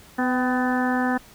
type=harmonic tone with a mistuned harmonic; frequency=251.3 Hz; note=B3; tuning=30 cents sharp; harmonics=1 / 2 / 3 / 4 / 5 / 6 / 7; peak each=-22 / -31 / -27 / -32 / -34 / -31 / -30 dBFS; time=0.18-1.18 s; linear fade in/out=10 ms; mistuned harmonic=3; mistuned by=+34 cents; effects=pink hiss -49 dBFS RMS until 1.34 s